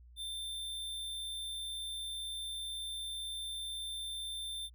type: tone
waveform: square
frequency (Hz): 3571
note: A7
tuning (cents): +25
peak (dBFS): -39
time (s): 0.16-4.7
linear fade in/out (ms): 50
effects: added 60 Hz sine -54 dBFS peak until 4.74 s